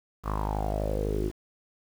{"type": "tone with low-pass filter sweep", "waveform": "sawtooth", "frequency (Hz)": 51.91, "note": "G#1", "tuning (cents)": 0, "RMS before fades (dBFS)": -29, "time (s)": [0.23, 1.32], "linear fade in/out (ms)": 50, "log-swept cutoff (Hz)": [1200, 340], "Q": 6.6, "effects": ["8-bit"]}